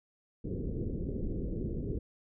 pink low-pass noise, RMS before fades -35 dBFS, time 0.44-1.99 s, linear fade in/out 10 ms, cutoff 470 Hz, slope 48 dB/octave, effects none

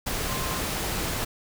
sine tone in noise, 1046.5 Hz, C6, in tune, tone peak -36 dBFS, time 0.27-0.6 s, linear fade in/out 10 ms, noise pink, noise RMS -29 dBFS, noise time 0.06-1.25 s, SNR -10 dB, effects none

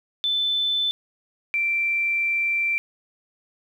sine tone pair in turn, 3520 / 2349 Hz, A7 / D7, 0 / 0 cents, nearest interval perfect fifth, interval 700 cents, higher first, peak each -20 dBFS, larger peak neither, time 0.24-0.91 / 1.54-2.78 s, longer second, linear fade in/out 0 ms, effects 9-bit

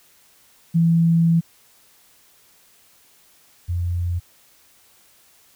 sine tone pair in turn, 166.5 / 87.34 Hz, E3 / F2, +18 / +1 cents, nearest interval major seventh, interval 1117 cents, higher first, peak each -13 / -20 dBFS, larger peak first, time 0.74-1.41 / 3.68-4.2 s, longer first, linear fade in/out 20 ms, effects white hiss -55 dBFS RMS until 5.55 s

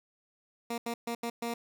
15% pulse tone bursts at uneven times, 234.5 Hz, A#3, 11 cents sharp, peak -26 dBFS, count 5, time 0.7-0.78 / 0.86-0.94 / 1.07-1.15 / 1.23-1.3 / 1.42-1.54 s, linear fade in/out 5 ms, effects none

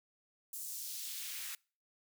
white noise with high-pass filter sweep, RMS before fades -43 dBFS, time 0.53-1.55 s, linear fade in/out 2 ms, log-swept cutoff 8600 to 1500 Hz, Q 1.1, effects noise-tail reverb RT60 0.4 s tail -26 dB re dry

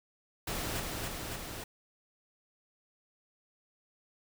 pink noise with echo, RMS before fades -36 dBFS, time 0.47-0.8 s, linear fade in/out 5 ms, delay 280 ms, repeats 3, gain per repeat -2 dB, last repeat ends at 1.64 s, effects none

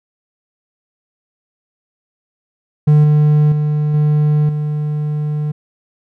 triangle tone with level steps, 150 Hz, D3, 37 cents sharp, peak -4 / -6 / -11 / -8 / -14 dBFS, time 2.87-5.52 s, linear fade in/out 10 ms, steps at 3.04 / 3.52 / 3.94 / 4.49 s, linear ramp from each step 2 ms, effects none

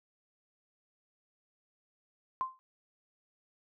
sine tone with exponential decay, 1043 Hz, C6, 6 cents flat, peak -26 dBFS, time 2.41-2.59 s, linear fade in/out 0 ms, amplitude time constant 37 ms, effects none

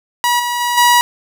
sawtooth tone with level steps, 966 Hz, B5, 39 cents flat, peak -8 / -13 / -11 / -4 dBFS, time 0.24-1.01 s, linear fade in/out 0 ms, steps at 0.39 / 0.6 / 0.77 s, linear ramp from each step 10 ms, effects none

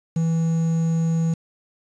triangle tone with quantisation, 164 Hz, E3, 9 cents flat, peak -16 dBFS, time 0.16-1.34 s, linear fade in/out 5 ms, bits 7, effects resampled to 22050 Hz

